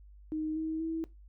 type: tone with pitch steps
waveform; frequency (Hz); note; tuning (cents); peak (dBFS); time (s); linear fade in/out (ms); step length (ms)
sine; 311.1 / 317.8 / 324.7; D#4 / D#4 / E4; 0 / +37 / -26; -31; 0.32-1.04; 0; 240
effects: noise-tail reverb RT60 0.2 s tail -19 dB re dry + added 50 Hz sine -51 dBFS peak until 1.28 s